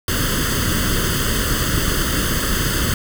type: noise with comb filter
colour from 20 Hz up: pink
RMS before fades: -19 dBFS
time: 0.08-2.94 s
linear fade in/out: 2 ms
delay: 0.63 ms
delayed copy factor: +0.85
effects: none